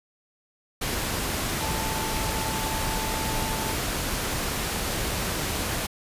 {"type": "tone in noise", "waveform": "sine", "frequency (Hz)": 880, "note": "A5", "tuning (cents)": 0, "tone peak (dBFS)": -33, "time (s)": [1.6, 3.74], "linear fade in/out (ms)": 10, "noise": "pink", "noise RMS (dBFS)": -28, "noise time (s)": [0.81, 5.87], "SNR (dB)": -8, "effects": ["resampled to 32000 Hz"]}